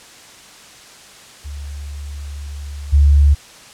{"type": "tone with level steps", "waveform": "sine", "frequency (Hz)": 71.8, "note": "D2", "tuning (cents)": -39, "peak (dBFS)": [-26, -7], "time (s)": [1.44, 3.35], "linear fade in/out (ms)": 20, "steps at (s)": 2.92, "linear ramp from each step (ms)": 20, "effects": ["white hiss -41 dBFS RMS until 3.73 s", "low-pass 8000 Hz 12 dB/octave"]}